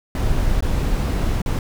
brown noise with dropouts, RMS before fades -19 dBFS, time 0.15-1.59 s, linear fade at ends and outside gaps 2 ms, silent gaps 0.607-0.624 / 1.418-1.46 s, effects none

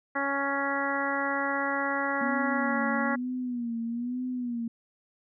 harmonic tone, 278.2 Hz, C#4, 6 cents sharp, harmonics 1 / 2 / 3 / 4 / 5 / 6 / 7, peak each -34 / -34 / -34 / -34 / -34 / -34 / -34 dBFS, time 0.15-3.16 s, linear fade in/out 10 ms
sine tone with vibrato, 241.3 Hz, B3, 40 cents flat, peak -29 dBFS, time 2.21-4.68 s, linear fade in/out 5 ms, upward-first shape sine, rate 1.1 Hz, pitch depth 84 cents each way
effects none

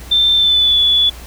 sine tone with pitch glide, 3564 to 3435 Hz, A7 to A7, +22 to -42 cents, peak -9 dBFS, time 0.11-1.1 s, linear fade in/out 10 ms, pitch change -64 cents, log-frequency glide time 0.35-0.8 s, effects added 60 Hz sine -32 dBFS peak until 1.26 s + pink hiss -37 dBFS RMS until 1.26 s

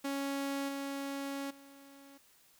sawtooth tone with level steps, 277.2 Hz, C#4, in tune, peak -30 / -33 / -50 dBFS, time 0.04-2.18 s, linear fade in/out 10 ms, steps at 0.68 / 1.5 s, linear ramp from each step 10 ms, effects white hiss -65 dBFS RMS until 2.59 s

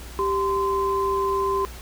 sine tone pair together, 392 / 1032.4 Hz, G4 / C6, 0 / -23 cents, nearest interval octave + perfect fourth, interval 1677 cents, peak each -23 dBFS, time 0.19-1.65 s, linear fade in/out 0 ms, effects added 60 Hz sine -38 dBFS peak until 1.81 s + pink hiss -42 dBFS RMS until 1.81 s

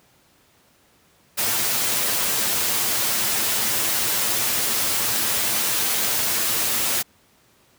white noise with comb filter, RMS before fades -22 dBFS, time 1.37-7.03 s, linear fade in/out 20 ms, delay 8.9 ms, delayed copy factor +0.55, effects pink hiss -58 dBFS RMS until 7.78 s + high-pass 80 Hz 12 dB/octave

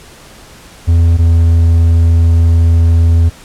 triangle tone pair in turn, 83.9 / 83.32 Hz, E2 / E2, +31 / +19 cents, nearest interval unison, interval 12 cents, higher first, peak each -3 dBFS, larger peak neither, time 0.87-1.18 / 1.18-3.3 s, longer second, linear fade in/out 20 ms, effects pink hiss -37 dBFS RMS until 3.44 s + low-pass 11000 Hz 12 dB/octave

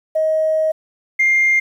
sine tone pair in turn, 630 / 2111 Hz, D#5 / C7, +21 / +15 cents, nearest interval octave + major sixth, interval 2094 cents, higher second, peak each -13 / -10 dBFS, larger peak second, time 0.15-0.72 / 1.19-1.6 s, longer first, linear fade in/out 10 ms, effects tanh soft clip ceiling -8 dBFS + 8-bit

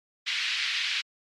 pink band-pass noise, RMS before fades -29 dBFS, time 0.26-1.02 s, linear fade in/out 20 ms, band 2000 to 4300 Hz, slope 24 dB/octave, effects MP3 64 kbps

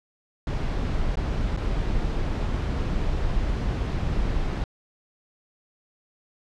brown noise with dropouts, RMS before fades -25 dBFS, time 0.47-4.64 s, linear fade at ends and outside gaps 1 ms, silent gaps 1.156-1.171 / 1.565-1.573 s, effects low-pass 5000 Hz 12 dB/octave

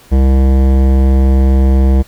sine tone with hard clipping, 66.3 Hz, C2, 23 cents sharp, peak -8 dBFS, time 0.11-2.03 s, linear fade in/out 20 ms, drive 16 dB, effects pink hiss -43 dBFS RMS until 2.07 s

